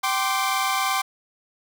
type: chord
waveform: sawtooth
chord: G suspended fourth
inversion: none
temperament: equal with one note detuned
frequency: 775.4 / 1046.5 / 1174.7 Hz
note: G5 / C6 / D6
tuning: -19 / 0 / 0 cents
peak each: -22 dBFS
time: 0.03-1.02 s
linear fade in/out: 10 ms
effects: none